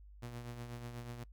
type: tone with tremolo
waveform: sawtooth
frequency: 119.7 Hz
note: A#2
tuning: 46 cents sharp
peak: -38 dBFS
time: 0.22-1.24 s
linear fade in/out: 10 ms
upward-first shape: triangle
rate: 8.2 Hz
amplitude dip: 55%
effects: noise-tail reverb RT60 0.1 s tail -21 dB re dry + added 50 Hz sine -53 dBFS peak until 1.32 s